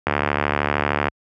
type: click train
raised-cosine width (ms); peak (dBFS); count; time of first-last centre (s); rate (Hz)
0.5; -3; 75; 0.07-1.084; 73
effects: high-pass 60 Hz 12 dB/octave